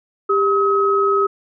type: tone pair together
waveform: sine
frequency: 396.9 / 1275.5 Hz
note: G4 / D#6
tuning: +22 / +43 cents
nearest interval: octave + minor sixth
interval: 2021 cents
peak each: -16 dBFS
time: 0.29-1.27 s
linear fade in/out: 10 ms
effects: none